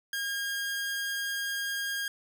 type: tone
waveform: sawtooth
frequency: 1621 Hz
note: G#6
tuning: 42 cents flat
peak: -27 dBFS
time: 0.13-2.08 s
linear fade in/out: 2 ms
effects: none